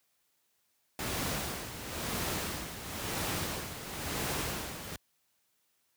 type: noise with tremolo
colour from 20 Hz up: pink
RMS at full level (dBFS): -33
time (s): 0.99-4.96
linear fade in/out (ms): 2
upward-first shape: sine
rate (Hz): 0.98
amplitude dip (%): 65
effects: white hiss -75 dBFS RMS until 5.96 s + high-pass 60 Hz 12 dB/octave